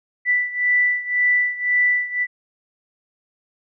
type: beating tone pair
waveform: sine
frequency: 1975.5 / 1977.4 Hz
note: B6 / B6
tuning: 0 / +2 cents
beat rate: 1.9 Hz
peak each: -18 / -21 dBFS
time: 0.25-2.27 s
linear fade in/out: 50 ms
effects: none